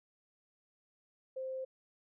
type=tone; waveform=sine; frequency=523.3 Hz; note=C5; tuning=in tune; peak=-37 dBFS; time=1.36-1.65 s; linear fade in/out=10 ms; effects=none